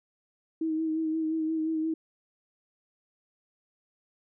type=tone with vibrato; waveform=sine; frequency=318.2 Hz; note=D#4; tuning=39 cents sharp; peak=-26 dBFS; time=0.61-1.94 s; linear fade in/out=5 ms; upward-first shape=sine; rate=5.7 Hz; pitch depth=28 cents each way; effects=none